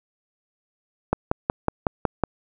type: click train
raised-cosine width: 1 ms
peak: -5 dBFS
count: 7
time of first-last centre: 1.13-2.237 s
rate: 5.42 Hz
effects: none